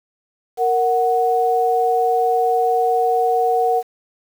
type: tone pair together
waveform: sine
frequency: 464.4 / 740 Hz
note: A#4 / F#5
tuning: -7 / 0 cents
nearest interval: minor sixth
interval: 807 cents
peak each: -18 / -16 dBFS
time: 0.57-3.83 s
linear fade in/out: 50 ms
effects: 7-bit